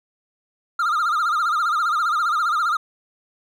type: tone with vibrato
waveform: triangle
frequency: 1300 Hz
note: E6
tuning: 24 cents flat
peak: -16 dBFS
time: 0.79-2.77 s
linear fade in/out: 5 ms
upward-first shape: sine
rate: 15 Hz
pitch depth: 140 cents each way
effects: none